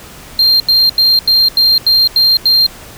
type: tone bursts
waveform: triangle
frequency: 4186 Hz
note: C8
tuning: in tune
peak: -5 dBFS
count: 8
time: 0.39-2.665 s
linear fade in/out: 2 ms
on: 210 ms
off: 85 ms
effects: pink hiss -34 dBFS RMS until 2.97 s